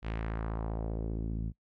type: tone with low-pass filter sweep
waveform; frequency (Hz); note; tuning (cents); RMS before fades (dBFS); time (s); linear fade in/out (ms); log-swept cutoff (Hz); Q
sawtooth; 55.2; A1; +6; -35; 0.02-1.53; 50; 3000 to 180; 1.5
effects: noise-tail reverb RT60 0.1 s tail -22 dB re dry